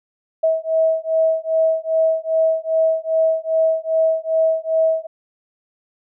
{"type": "beating tone pair", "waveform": "sine", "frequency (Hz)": [643, 645.5], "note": ["E5", "E5"], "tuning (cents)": [-43, -37], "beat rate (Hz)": 2.5, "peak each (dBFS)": -18, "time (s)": [0.43, 5.07], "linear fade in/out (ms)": 10, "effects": []}